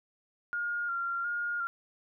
sine tone with vibrato, 1402 Hz, F6, 6 cents sharp, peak -30 dBFS, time 0.53-1.67 s, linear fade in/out 0 ms, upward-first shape square, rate 1.4 Hz, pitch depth 25 cents each way, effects none

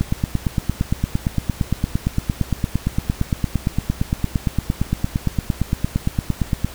click train, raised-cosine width 5 ms, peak -5 dBFS, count 59, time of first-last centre 0.01-6.646 s, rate 8.74 Hz, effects added 62 Hz sine -40 dBFS peak until 6.74 s + pink hiss -38 dBFS RMS until 6.74 s

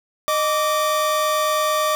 45% pulse tone pair together, 616 / 1162.9 Hz, D#5 / D6, -17 / -17 cents, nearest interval major seventh, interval 1100 cents, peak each -21 / -20 dBFS, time 0.28-1.95 s, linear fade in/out 0 ms, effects none

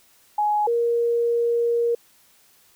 sine tone pair in turn, 838 / 470.3 Hz, G#5 / A#4, +15 / +15 cents, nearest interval minor seventh, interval 1000 cents, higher first, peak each -18 dBFS, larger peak neither, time 0.38-0.67 / 0.67-1.95 s, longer second, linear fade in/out 5 ms, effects white hiss -57 dBFS RMS until 2.75 s

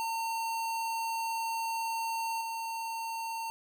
square tone with level steps, 909 Hz, A#5, 44 cents flat, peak -32 / -35 dBFS, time 0-3.5 s, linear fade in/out 0 ms, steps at 2.41 s, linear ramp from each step 2 ms, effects none

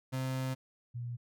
35% pulse / sine tone pair in turn, 130.8 / 120.12 Hz, C3 / B2, 0 / -48 cents, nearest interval minor second, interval 148 cents, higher first, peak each -31 / -36 dBFS, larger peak first, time 0.12-0.55 / 0.94-1.17 s, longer first, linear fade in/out 20 ms, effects none

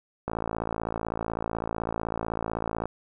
click train, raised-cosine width 1 ms, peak -15 dBFS, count 145, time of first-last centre 0.28-2.856 s, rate 55.9 Hz, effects none

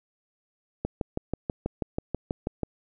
click train, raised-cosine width 2 ms, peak -14 dBFS, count 12, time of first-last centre 0.85-2.633 s, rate 6.17 Hz, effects none

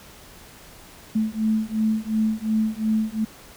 sine beating tone pair, 217.1 / 219.9 Hz, A3 / A3, -23 / -1 cents, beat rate 2.8 Hz, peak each -23 / -23 dBFS, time 1.15-3.25 s, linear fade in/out 10 ms, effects pink hiss -46 dBFS RMS until 3.56 s

